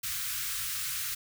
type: band-stop noise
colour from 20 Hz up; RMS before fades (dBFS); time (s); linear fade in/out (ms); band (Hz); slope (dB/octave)
white; -34; 0.03-1.15; 10; 140 to 1200; 48
effects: none